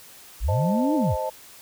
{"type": "linear two-way sweep", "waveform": "sine", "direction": "up then down", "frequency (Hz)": [38.89, 318.7, 38.89], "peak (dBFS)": -20, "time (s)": [0.4, 1.17], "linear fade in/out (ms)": 50, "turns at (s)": 0.95}
{"type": "chord", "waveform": "sine", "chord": "A diminished", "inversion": "first", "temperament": "equal", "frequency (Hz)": [523.3, 622.3, 880], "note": ["C5", "Eb5", "A5"], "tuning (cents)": [0, 0, 0], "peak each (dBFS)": -29, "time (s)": [0.48, 1.3], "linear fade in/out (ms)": 10}
{"effects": ["white hiss -47 dBFS RMS until 1.61 s"]}